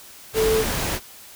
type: tone in noise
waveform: sine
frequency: 440 Hz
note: A4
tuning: in tune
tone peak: -17 dBFS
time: 0.34-0.65 s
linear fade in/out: 50 ms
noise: pink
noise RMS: -25 dBFS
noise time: 0.33-1 s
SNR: +5 dB
effects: white hiss -44 dBFS RMS until 1.35 s